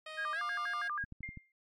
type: tone with pitch glide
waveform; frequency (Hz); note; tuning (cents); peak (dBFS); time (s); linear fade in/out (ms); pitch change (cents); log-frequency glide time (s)
10% pulse; 624 to 704.5; D#5 to F5; +5 to +15; -35; 0.06-0.88; 5; +210; 0.34-0.4
type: tone with vibrato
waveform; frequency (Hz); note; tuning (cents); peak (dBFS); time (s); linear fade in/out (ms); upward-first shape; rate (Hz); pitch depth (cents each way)
sine; 1396.9; F6; 0; -34; 0.17-1.05; 20; square; 6.2; 270
type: click train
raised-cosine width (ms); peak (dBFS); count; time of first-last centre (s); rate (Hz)
5; -34; 5; 1.04-1.373; 12
type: tone with exponential decay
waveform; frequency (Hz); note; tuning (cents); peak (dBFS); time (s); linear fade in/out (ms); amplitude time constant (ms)
sine; 2110; C7; +14; -37; 1.23-1.52; 2; 63
effects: low-pass 6000 Hz 12 dB/octave + AAC 64 kbps